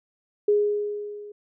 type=tone with level ramp; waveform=sine; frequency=414.5 Hz; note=G#4; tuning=3 cents flat; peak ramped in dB=-15 to -38 dBFS; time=0.48-1.32 s; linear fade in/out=5 ms; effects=none